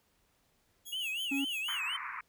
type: tone with tremolo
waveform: 10% pulse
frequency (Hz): 3322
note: G#7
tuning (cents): 0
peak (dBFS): -35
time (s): 0.85-1.81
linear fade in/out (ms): 20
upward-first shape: sine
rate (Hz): 6.1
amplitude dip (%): 70
type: tone with vibrato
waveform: triangle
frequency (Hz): 2788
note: F7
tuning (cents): -4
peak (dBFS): -32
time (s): 0.92-1.97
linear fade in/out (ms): 10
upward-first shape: sine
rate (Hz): 4.1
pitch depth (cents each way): 180
type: tone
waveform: triangle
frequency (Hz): 276.3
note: C#4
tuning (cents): -6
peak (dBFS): -29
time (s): 1.31-1.45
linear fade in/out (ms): 10
type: band-pass noise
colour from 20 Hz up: pink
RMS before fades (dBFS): -41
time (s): 1.68-2.21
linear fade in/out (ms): 5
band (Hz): 970 to 2400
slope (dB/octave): 96
effects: pink hiss -72 dBFS RMS until 2.28 s